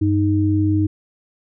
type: tone pair together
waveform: sine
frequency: 97.21 / 310.5 Hz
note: G2 / D#4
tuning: -14 / -3 cents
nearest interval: octave + minor sixth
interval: 2011 cents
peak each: -17 dBFS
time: 0.01-0.87 s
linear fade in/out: 10 ms
effects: none